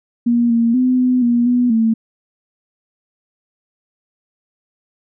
sine tone with pitch steps, 237.5 / 231.9 / 253.8 / 251.9 / 238.6 / 245.5 / 224.6 Hz, A#3 / A#3 / B3 / B3 / A#3 / B3 / A3, +33 / -9 / +47 / +34 / +41 / -10 / +36 cents, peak -11 dBFS, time 0.26-1.94 s, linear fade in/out 10 ms, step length 240 ms, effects none

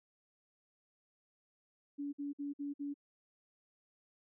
sine tone bursts, 285.6 Hz, D4, 48 cents flat, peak -37 dBFS, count 5, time 1.98-2.942 s, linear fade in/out 20 ms, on 150 ms, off 53 ms, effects none

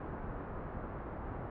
pink low-pass noise, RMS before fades -42 dBFS, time 0-1.5 s, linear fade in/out 2 ms, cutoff 1400 Hz, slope 24 dB/octave, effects none

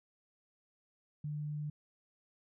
sine tone, 149.2 Hz, D3, 28 cents sharp, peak -36 dBFS, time 1.24-1.7 s, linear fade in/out 5 ms, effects none

